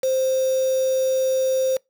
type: tone with quantisation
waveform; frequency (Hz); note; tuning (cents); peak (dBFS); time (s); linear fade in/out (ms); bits
sine; 523.3; C5; 0; -18; 0.03-1.77; 5; 5
effects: noise-tail reverb RT60 0.2 s tail -26 dB re dry